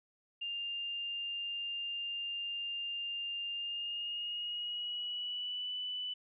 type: tone with pitch glide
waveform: sine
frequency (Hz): 2801 to 2985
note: F7 to F#7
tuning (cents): +4 to +15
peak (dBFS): -36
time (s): 0.41-6.14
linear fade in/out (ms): 10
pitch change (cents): +111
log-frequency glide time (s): 3.53-5.74
effects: none